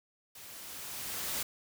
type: noise with level ramp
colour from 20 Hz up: white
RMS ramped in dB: -50 to -34 dBFS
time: 0.35-1.43 s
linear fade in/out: 5 ms
effects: none